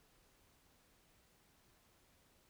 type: silence
effects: pink hiss -71 dBFS RMS until 2.49 s